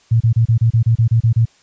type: tone bursts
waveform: sine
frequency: 114.2 Hz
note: A#2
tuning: 35 cents flat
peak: -9 dBFS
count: 11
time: 0.11-1.455 s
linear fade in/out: 10 ms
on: 95 ms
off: 30 ms
effects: white hiss -53 dBFS RMS until 1.62 s + resampled to 16000 Hz